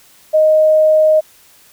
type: tone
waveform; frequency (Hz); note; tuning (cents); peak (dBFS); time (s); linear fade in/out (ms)
sine; 622.3; D#5; 0; -7; 0.33-1.21; 20
effects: white hiss -47 dBFS RMS until 1.72 s